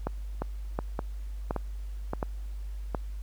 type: two click trains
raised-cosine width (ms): 1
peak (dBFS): -16 / -15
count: 4 / 5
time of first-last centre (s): 0.42-2.134 / 0.07-2.948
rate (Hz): 1.75 / 1.39
effects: added 50 Hz sine -34 dBFS peak until 3.22 s + pink hiss -60 dBFS RMS until 3.22 s